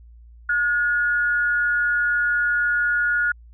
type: tone pair together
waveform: sine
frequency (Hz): 1438 / 1712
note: F#6 / A6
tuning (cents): -50 / -48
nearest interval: minor third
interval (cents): 302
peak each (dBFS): -18 / -28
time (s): 0.49-3.32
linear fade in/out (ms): 5
effects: added 58 Hz sine -43 dBFS peak until 3.53 s